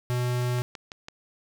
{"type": "tone", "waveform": "square", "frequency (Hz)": 123.47, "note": "B2", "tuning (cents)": 0, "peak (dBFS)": -25, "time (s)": [0.1, 0.62], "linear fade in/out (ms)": 0}
{"type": "click train", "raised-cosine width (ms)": 0.2, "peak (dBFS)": -21, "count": 5, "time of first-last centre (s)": [0.42, 1.084], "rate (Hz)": 6.02}
{"effects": []}